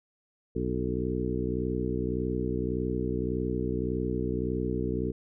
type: harmonic tone with a mistuned harmonic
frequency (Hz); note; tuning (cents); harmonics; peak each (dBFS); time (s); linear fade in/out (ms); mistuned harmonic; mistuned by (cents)
61.74; B1; 0; 1 / 2 / 3 / 4 / 5 / 6 / 7; -35 / -35 / -35 / -35 / -35 / -35 / -35; 0.55-5.12; 10; 7; +39
effects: none